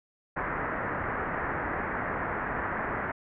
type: low-pass noise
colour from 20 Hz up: white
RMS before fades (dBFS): -32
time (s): 0.36-3.12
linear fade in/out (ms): 10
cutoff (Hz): 1900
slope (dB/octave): 48
effects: none